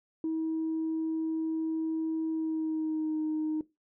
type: tone with pitch glide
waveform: sine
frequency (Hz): 320.5 to 310.3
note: E4 to D#4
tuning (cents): -49 to -5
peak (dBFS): -27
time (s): 0.24-3.61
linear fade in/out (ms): 2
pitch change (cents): -56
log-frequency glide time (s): 2.3-3.2
effects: noise-tail reverb RT60 0.2 s tail -19 dB re dry + tanh soft clip ceiling -25 dBFS